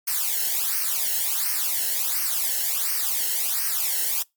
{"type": "noise with flanger", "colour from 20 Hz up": "blue", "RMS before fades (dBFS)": -24, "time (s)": [0.07, 4.23], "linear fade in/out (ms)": 10, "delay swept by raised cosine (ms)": [0.27, 0.85], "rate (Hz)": 1.4, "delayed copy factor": -0.85, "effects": ["noise-tail reverb RT60 0.2 s tail -25 dB re dry", "MP3 96 kbps"]}